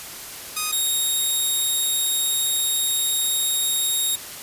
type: tone pair in turn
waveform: 5% pulse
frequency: 1244.5 / 3745 Hz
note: D#6 / A#7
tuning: 0 / +7 cents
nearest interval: octave + perfect fifth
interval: 1907 cents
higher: second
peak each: -11 dBFS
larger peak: neither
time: 0.56-0.72 / 0.72-4.16 s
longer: second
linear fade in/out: 10 ms
effects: white hiss -36 dBFS RMS until 4.42 s + resampled to 32000 Hz